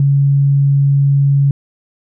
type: tone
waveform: sine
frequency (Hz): 139.8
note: C#3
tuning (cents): +15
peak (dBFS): -8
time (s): 0-1.51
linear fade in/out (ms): 2
effects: none